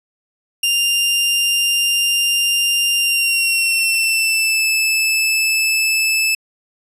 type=tone with pitch glide; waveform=sawtooth; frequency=2794 to 2622 Hz; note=F7 to E7; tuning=0 to -10 cents; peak=-11 dBFS; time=0.63-6.35 s; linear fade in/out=5 ms; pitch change=-110 cents; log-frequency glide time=2.96-4.66 s; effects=resampled to 32000 Hz